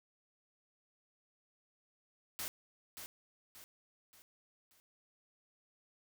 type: noise with echo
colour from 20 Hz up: white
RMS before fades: -41 dBFS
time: 2.39-2.48 s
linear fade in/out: 0 ms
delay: 580 ms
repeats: 4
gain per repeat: -7 dB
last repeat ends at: 4.8 s
effects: none